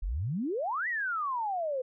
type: exponential two-way sweep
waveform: sine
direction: up then down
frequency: 38.55 to 2000 to 497.8 Hz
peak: -29 dBFS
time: 0.02-1.82 s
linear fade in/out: 10 ms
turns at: 0.88 s
effects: none